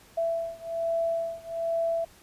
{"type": "beating tone pair", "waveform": "sine", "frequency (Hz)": [665, 666.2], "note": ["E5", "E5"], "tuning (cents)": [15, 18], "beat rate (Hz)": 1.2, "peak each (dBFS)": [-29, -30], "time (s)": [0.17, 2.05], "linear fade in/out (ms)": 10, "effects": ["pink hiss -55 dBFS RMS until 2.22 s", "resampled to 32000 Hz"]}